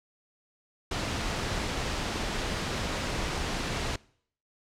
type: noise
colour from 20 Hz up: pink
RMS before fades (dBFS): -31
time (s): 0.91-3.96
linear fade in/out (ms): 5
effects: noise-tail reverb RT60 0.6 s tail -23 dB re dry + low-pass 6000 Hz 12 dB/octave